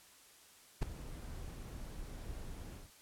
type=noise with ADSR envelope; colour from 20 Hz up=brown; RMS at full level=-29 dBFS; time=0.81-2.91 s; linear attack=19 ms; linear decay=3 ms; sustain=-17 dB; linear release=170 ms; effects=white hiss -61 dBFS RMS until 3.01 s + low-pass 12000 Hz 12 dB/octave